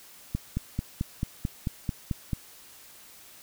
click train, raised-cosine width 5 ms, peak -15 dBFS, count 10, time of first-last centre 0.35-2.332 s, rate 4.54 Hz, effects white hiss -51 dBFS RMS until 3.42 s

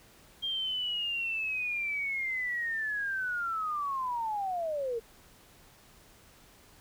sine linear sweep, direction down, 3216 to 443.8 Hz, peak -30 dBFS, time 0.42-5 s, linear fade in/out 20 ms, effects pink hiss -58 dBFS RMS until 6.8 s

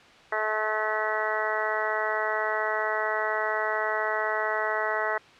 harmonic tone, 215.7 Hz, A3, 34 cents flat, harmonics 2 / 3 / 4 / 5 / 6 / 7 / 8 / 9, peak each -34 / -31 / -33 / -34 / -34 / -33 / -36 / -31 dBFS, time 0.32-5.18 s, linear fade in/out 5 ms, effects white hiss -51 dBFS RMS until 5.39 s + low-pass 3000 Hz 12 dB/octave

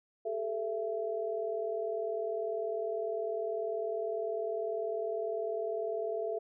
sine tone cluster, 400.9 / 440.9 / 670 Hz, G4 / A4 / E5, +39 / +4 / +28 cents, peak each -39 / -35 / -36 dBFS, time 0.25-6.39 s, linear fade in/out 10 ms, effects none

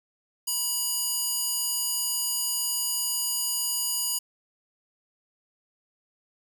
square tone with high-pass filter, 973 Hz, B5, 26 cents flat, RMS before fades -28 dBFS, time 0.47-4.19 s, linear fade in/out 10 ms, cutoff 6300 Hz, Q 0.81, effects none

